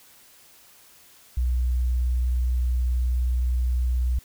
sine tone with vibrato, 61.74 Hz, B1, in tune, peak -20 dBFS, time 1.37-4.19 s, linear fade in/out 5 ms, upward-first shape sine, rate 19 Hz, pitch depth 22 cents each way, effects white hiss -53 dBFS RMS until 4.24 s

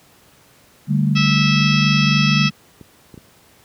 sine chord, D suspended fourth, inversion none, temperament equal, 146.83 / 196 / 220 Hz, D3 / G3 / A3, 0 / 0 / 0 cents, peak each -16 / -19 / -21 dBFS, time 0.87-2.51 s, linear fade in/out 50 ms
harmonic tone, 654 Hz, E5, 14 cents flat, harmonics 2 / 3 / 4 / 5 / 6 / 7 / 8 / 9, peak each -25 / -29 / -20 / -25 / -30 / -32 / -25 / -36 dBFS, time 1.15-2.5 s, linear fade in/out 20 ms
clicks, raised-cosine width 3 ms, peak -24 dBFS, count 7, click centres 1.385 / 1.606 / 1.736 / 2.114 / 2.812 / 3.142 / 3.177 s
effects pink hiss -51 dBFS RMS until 3.64 s + high-pass 80 Hz 12 dB/octave

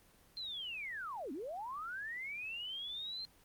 sine linear two-way sweep, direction down then up, 4186 to 243.5 to 4186 Hz, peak -40 dBFS, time 0.37-3.25 s, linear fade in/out 0 ms, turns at 1.32 s, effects pink hiss -65 dBFS RMS until 3.44 s + Opus 24 kbps

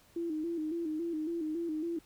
sine tone with vibrato, 323.8 Hz, E4, 31 cents flat, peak -32 dBFS, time 0.16-1.99 s, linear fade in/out 5 ms, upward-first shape square, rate 3.6 Hz, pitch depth 77 cents each way, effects pink hiss -63 dBFS RMS until 2.05 s

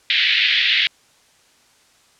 white band-pass noise, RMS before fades -17 dBFS, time 0.1-0.87 s, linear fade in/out 0 ms, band 1800 to 3900 Hz, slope 48 dB/octave, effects white hiss -55 dBFS RMS until 2.19 s + low-pass 8000 Hz 12 dB/octave

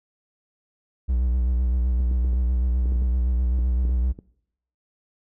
triangle tone with vibrato, 61.74 Hz, B1, in tune, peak -17 dBFS, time 1.08-4.13 s, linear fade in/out 20 ms, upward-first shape sine, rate 7.8 Hz, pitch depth 61 cents each way
clicks, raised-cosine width 3 ms, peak -26 dBFS, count 12, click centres 2.005 / 2.114 / 2.247 / 2.332 / 2.858 / 2.922 / 2.96 / 3.022 / 3.589 / 3.852 / 3.894 / 4.189 s
effects noise-tail reverb RT60 0.7 s tail -22 dB re dry

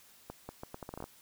accelerating click train, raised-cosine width 1 ms, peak -27 dBFS, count 11, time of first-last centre 0.3-1.041 s, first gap 190 ms, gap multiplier 0.76, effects white hiss -60 dBFS RMS until 1.21 s

